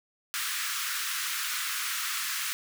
pink high-pass noise, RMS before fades -32 dBFS, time 0.34-2.53 s, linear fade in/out 0 ms, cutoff 1200 Hz, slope 48 dB/octave, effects none

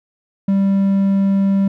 triangle tone, 196 Hz, G3, in tune, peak -10 dBFS, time 0.48-1.68 s, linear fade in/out 5 ms, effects none

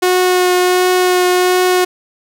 sawtooth tone with vibrato, 363.5 Hz, F#4, 31 cents flat, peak -6 dBFS, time 0.02-1.85 s, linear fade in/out 10 ms, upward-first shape triangle, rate 1.4 Hz, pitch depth 12 cents each way, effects none

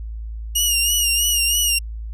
15% pulse tone with vibrato, 2853 Hz, F7, 36 cents sharp, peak -9 dBFS, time 0.55-1.79 s, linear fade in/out 10 ms, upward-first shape sine, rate 3.1 Hz, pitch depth 56 cents each way, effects added 55 Hz sine -27 dBFS peak until 2.13 s

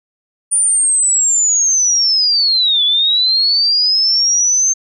sine linear two-way sweep, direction down then up, 9397 to 3405 to 6340 Hz, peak -10 dBFS, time 0.51-4.74 s, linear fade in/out 20 ms, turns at 2.84 s, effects none

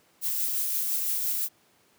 violet noise with tremolo, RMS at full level -27 dBFS, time 0.21-1.49 s, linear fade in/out 50 ms, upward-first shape sine, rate 5.8 Hz, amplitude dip 25%, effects pink hiss -63 dBFS RMS until 1.98 s + high-pass 150 Hz 12 dB/octave

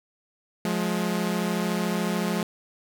sawtooth tone pair together, 177.48 / 211.2 Hz, F3 / G#3, +28 / +29 cents, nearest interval minor third, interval 301 cents, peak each -23 dBFS, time 0.65-2.43 s, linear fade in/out 2 ms, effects none

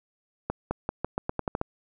accelerating click train, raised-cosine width 1 ms, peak -13 dBFS, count 10, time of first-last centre 0.5-1.614 s, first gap 210 ms, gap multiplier 0.86, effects none

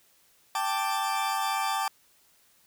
40% pulse chord, G suspended second, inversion none, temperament equal, 784 / 880 / 1174.7 Hz, G5 / A5 / D6, 0 / 0 / 0 cents, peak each -30 dBFS, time 0.55-1.88 s, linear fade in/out 2 ms, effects white hiss -63 dBFS RMS until 2.66 s

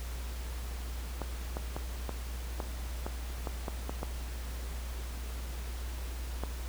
clicks, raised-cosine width 1 ms, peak -21 dBFS, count 11, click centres 1.217 / 1.569 / 1.765 / 2.093 / 2.602 / 3.065 / 3.472 / 3.682 / 3.895 / 4.031 / 6.436 s, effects added 60 Hz sine -36 dBFS peak until 6.68 s + pink hiss -47 dBFS RMS until 6.68 s

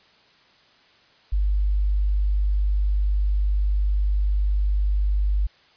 sine tone, 50 Hz, G1, 35 cents sharp, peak -18 dBFS, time 1.32-5.47 s, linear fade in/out 10 ms, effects white hiss -56 dBFS RMS until 5.76 s + resampled to 11025 Hz

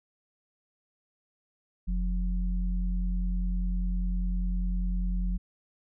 sine tone pair together, 45 / 180 Hz, F#1 / F#3, -47 / -47 cents, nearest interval 2 octaves, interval 2400 cents, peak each -26 / -34 dBFS, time 1.87-5.38 s, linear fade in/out 20 ms, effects none

